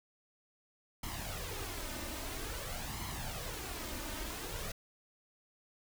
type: noise with flanger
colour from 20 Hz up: pink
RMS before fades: -41 dBFS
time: 1.03-4.72 s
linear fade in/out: 5 ms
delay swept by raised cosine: 0.96 to 3.36 ms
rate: 0.5 Hz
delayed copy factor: +0.6
effects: none